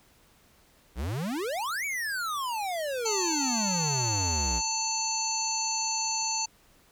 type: exponential two-way sweep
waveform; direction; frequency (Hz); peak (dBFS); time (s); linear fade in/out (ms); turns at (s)
square; up then down; 54.7 to 2323 to 54.7; -30; 0.95-4.62; 50; 1.85
type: harmonic tone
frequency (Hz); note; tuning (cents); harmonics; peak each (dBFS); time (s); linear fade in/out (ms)
885; A5; +10; 1 / 3 / 5 / 7 / 8; -33 / -39 / -33 / -31 / -35; 3.05-6.46; 10
effects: pink hiss -61 dBFS RMS until 6.91 s